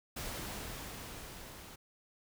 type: noise with level ramp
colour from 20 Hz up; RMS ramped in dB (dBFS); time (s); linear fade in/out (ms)
pink; -40 to -51; 0.16-1.76; 10
effects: none